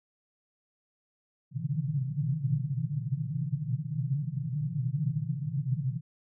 white band-pass noise, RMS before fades -31 dBFS, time 1.51-6.01 s, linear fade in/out 50 ms, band 120 to 160 Hz, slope 96 dB/octave, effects none

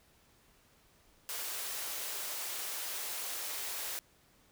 white high-pass noise, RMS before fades -39 dBFS, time 1.29-3.99 s, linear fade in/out 0 ms, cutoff 380 Hz, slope 24 dB/octave, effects pink hiss -66 dBFS RMS until 4.51 s

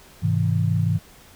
sine chord, Ab augmented, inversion none, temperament just, 103.83 / 129.78 / 162.23 Hz, Ab2 / C3 / E3, 0 / -14 / -27 cents, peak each -21 / -25 / -22 dBFS, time 0.22-0.99 s, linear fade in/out 20 ms, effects pink hiss -49 dBFS RMS until 1.35 s

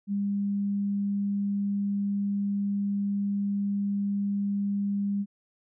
sine tone, 201 Hz, G3, 44 cents sharp, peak -25 dBFS, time 0.07-5.26 s, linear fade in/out 50 ms, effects none

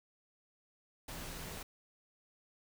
sine tone in noise, 160 Hz, D#3, 49 cents sharp, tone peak -53 dBFS, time 1.14-1.52 s, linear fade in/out 5 ms, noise pink, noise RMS -45 dBFS, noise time 1.08-1.63 s, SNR -11 dB, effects none

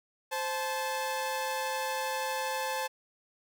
sawtooth tone pair together, 523.3 / 868 Hz, C5 / A5, 0 / -24 cents, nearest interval major sixth, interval 876 cents, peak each -31 / -29 dBFS, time 0.31-2.88 s, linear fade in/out 20 ms, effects none

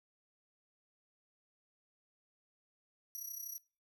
15% pulse tone with amplitude modulation, 5800 Hz, F#8, 35 cents flat, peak -34 dBFS, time 3.15-3.58 s, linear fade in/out 0 ms, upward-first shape sine, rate 32.3 Hz, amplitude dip 70%, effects noise-tail reverb RT60 0.4 s tail -24 dB re dry

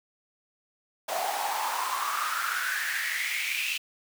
pink noise with high-pass filter sweep, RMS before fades -30 dBFS, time 1.08-3.78 s, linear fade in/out 10 ms, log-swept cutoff 680 to 2700 Hz, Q 7, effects none

